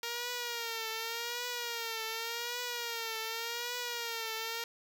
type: tone with vibrato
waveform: 5% pulse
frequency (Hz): 466.2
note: A#4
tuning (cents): 0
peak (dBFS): -24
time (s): 0.03-4.64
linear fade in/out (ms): 2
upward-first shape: triangle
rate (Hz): 0.87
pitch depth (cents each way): 90
effects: none